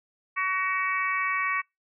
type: harmonic tone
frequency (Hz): 376.3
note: F#4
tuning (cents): +29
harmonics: 3 / 4 / 5 / 6 / 7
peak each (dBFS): -28 / -38 / -30 / -30 / -38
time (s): 0.36-1.62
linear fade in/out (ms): 20
effects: noise-tail reverb RT60 0.2 s tail -26 dB re dry